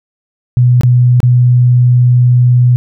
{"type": "tone with dropouts", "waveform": "sine", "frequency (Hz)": 123.47, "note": "B2", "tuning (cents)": 0, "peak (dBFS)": -4, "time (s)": [0.57, 2.76], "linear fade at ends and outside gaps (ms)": 0, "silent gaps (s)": [[0.81, 0.834], [1.203, 1.23]], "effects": []}